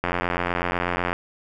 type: click train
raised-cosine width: 0.5 ms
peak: -8 dBFS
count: 97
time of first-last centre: 0.04-1.13 s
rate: 88.1 Hz
effects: none